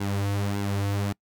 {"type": "tone with flanger", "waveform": "sawtooth", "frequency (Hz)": 100.3, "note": "G2", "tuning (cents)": 40, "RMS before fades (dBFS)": -27, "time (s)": [0, 1.13], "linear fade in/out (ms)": 10, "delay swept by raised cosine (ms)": [1.6, 5], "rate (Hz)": 1.7, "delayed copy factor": -0.6, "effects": ["noise-tail reverb RT60 0.1 s tail -26 dB re dry"]}